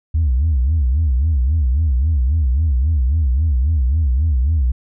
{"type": "tone with vibrato", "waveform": "sine", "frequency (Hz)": 70.8, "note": "C#2", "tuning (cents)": 37, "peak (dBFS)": -11, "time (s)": [0.14, 4.72], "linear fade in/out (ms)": 10, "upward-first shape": "sine", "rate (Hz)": 3.7, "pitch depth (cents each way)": 260, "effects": ["tanh soft clip ceiling -10 dBFS"]}